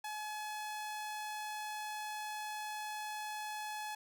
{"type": "tone", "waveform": "sawtooth", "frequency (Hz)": 850, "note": "G#5", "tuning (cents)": 40, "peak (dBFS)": -36, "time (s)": [0.04, 3.95], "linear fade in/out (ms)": 5, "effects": []}